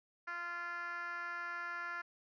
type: tone with band-pass filter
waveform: 10% pulse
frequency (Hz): 346.4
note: F4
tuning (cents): -14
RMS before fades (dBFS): -42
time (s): 0.27-2.02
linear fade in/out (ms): 10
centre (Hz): 1500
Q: 3.2
effects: resampled to 16000 Hz